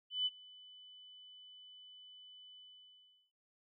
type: tone with ADSR envelope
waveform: sine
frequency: 3000 Hz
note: F#7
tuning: 23 cents sharp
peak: -30 dBFS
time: 0.1-3.32 s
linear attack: 160 ms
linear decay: 35 ms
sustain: -24 dB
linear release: 740 ms
effects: none